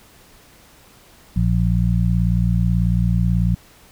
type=harmonic tone; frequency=58.27 Hz; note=A#1; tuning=in tune; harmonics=1 / 2 / 3; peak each=-19 / -19 / -19 dBFS; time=1.36-3.55 s; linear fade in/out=5 ms; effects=pink hiss -49 dBFS RMS until 3.91 s